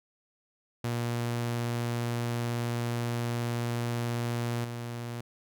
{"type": "tone with level steps", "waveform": "sawtooth", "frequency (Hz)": 118.8, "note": "A#2", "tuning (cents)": 33, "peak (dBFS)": [-25, -31], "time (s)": [0.84, 5.21], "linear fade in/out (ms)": 5, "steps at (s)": 4.64, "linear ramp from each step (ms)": 5, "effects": []}